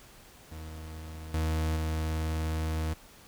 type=tone with level steps; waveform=40% pulse; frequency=79.2 Hz; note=D#2; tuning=31 cents sharp; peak=-39 / -26 / -28 dBFS; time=0.51-2.94 s; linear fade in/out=10 ms; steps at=1.34 / 1.76 s; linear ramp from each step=2 ms; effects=pink hiss -54 dBFS RMS until 3.27 s